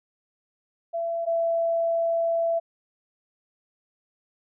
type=tone pair in turn; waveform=sine; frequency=672 / 668.2 Hz; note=E5 / E5; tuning=+33 / +23 cents; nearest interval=unison; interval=10 cents; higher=first; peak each=-25 / -21 dBFS; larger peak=second; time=0.93-1.26 / 1.26-2.6 s; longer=second; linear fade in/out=20 ms; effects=none